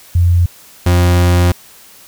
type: tone pair in turn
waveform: sine / 40% pulse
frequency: 87.31 / 88.27 Hz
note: F2 / F2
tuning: 0 / +19 cents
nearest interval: unison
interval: 19 cents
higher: second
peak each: -7 dBFS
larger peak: neither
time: 0.15-0.46 / 0.86-1.52 s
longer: second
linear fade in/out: 5 ms
effects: white hiss -41 dBFS RMS until 2.07 s